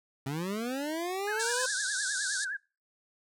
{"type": "linear sweep", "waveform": "25% pulse", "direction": "up", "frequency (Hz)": [130.2, 519], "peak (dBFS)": -28, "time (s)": [0.26, 1.66], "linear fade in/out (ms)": 5}
{"type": "tone with vibrato", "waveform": "sine", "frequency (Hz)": 1595, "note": "G6", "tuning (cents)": 30, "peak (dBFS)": -32, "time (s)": [1.27, 2.57], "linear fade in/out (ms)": 10, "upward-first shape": "triangle", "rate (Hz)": 9.7, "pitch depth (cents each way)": 150}
{"type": "band-pass noise", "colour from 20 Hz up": "white", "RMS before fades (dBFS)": -35, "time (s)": [1.39, 2.45], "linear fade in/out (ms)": 10, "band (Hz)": [3600, 9500], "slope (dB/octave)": 96}
{"effects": ["noise-tail reverb RT60 0.3 s tail -22 dB re dry"]}